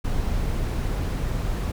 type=noise; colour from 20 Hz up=brown; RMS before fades=-25 dBFS; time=0.04-1.72 s; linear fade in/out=10 ms; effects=none